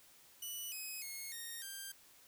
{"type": "tone with pitch steps", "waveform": "5% pulse", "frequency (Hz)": [2960, 2533, 2167, 1853.9, 1586.2], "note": ["F#7", "D#7", "C#7", "A#6", "G6"], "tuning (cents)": [0, 30, -40, -10, 20], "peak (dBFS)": -34, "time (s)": [0.42, 1.92], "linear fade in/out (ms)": 5, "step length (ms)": 300, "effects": ["white hiss -63 dBFS RMS until 2.27 s"]}